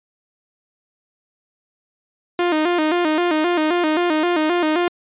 sawtooth tone with vibrato, 329.6 Hz, E4, in tune, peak -12 dBFS, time 2.39-4.88 s, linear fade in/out 2 ms, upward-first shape square, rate 3.8 Hz, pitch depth 110 cents each way, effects resampled to 8000 Hz

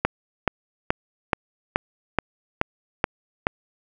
click train, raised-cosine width 0.5 ms, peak -3 dBFS, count 9, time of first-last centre 0.05-3.469 s, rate 2.34 Hz, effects none

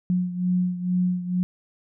sine beating tone pair, 180 / 182.2 Hz, F#3 / F#3, -47 / -26 cents, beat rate 2.2 Hz, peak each -22 / -27 dBFS, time 0.1-1.43 s, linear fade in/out 0 ms, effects none

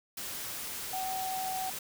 sine tone in noise, 755 Hz, F#5, 35 cents sharp, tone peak -33 dBFS, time 0.93-1.7 s, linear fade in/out 5 ms, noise white, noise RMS -39 dBFS, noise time 0.17-1.79 s, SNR +3 dB, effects none

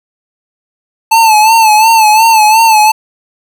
square tone with vibrato, 879 Hz, A5, 2 cents flat, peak -4 dBFS, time 1.11-2.92 s, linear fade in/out 10 ms, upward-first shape sine, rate 2.8 Hz, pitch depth 66 cents each way, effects none

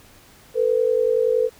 sine tone pair together, 449.3 / 500 Hz, A4 / B4, +36 / +21 cents, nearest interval major second, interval 185 cents, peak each -19 dBFS, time 0.54-1.5 s, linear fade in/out 50 ms, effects pink hiss -50 dBFS RMS until 1.59 s

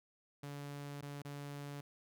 sawtooth tone with dropouts, 143.2 Hz, D3, 43 cents flat, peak -40 dBFS, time 0.43-1.81 s, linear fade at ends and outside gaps 5 ms, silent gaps 1.013-1.025 / 1.221-1.249 s, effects none

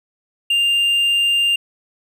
triangle tone, 2797 Hz, F7, 2 cents sharp, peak -12 dBFS, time 0.5-1.56 s, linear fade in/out 5 ms, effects none

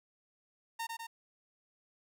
sawtooth tone with echo, 916 Hz, A#5, 31 cents flat, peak -32 dBFS, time 0.79-0.87 s, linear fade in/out 10 ms, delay 100 ms, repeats 2, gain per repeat -3 dB, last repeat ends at 1.07 s, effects none

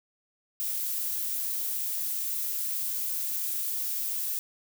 violet noise, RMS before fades -31 dBFS, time 0.6-4.39 s, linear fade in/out 0 ms, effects none

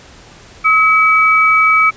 sine tone pair together, 1283 / 2286 Hz, E6 / D7, -47 / -47 cents, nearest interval minor seventh, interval 1000 cents, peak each -10 dBFS, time 0.64-1.91 s, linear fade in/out 20 ms, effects pink hiss -40 dBFS RMS until 1.96 s + resampled to 16000 Hz

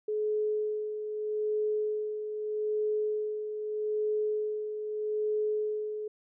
sine tone with tremolo, 425.7 Hz, G#4, 43 cents sharp, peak -26 dBFS, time 0.08-6.08 s, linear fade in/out 5 ms, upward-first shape sine, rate 0.8 Hz, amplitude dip 55%, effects none

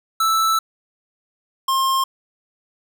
square tone pair in turn, 1318.5 / 1064.4 Hz, E6 / C6, 0 / +29 cents, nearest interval major third, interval 371 cents, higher first, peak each -16 / -17 dBFS, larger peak first, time 0.2-0.59 / 1.68-2.04 s, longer first, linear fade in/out 5 ms, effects none

